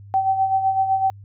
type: tone with tremolo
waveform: sine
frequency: 770 Hz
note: G5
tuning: 31 cents flat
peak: -14 dBFS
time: 0.14-1.1 s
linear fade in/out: 0 ms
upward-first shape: sine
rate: 7.9 Hz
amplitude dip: 60%
effects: added 100 Hz sine -39 dBFS peak until 1.24 s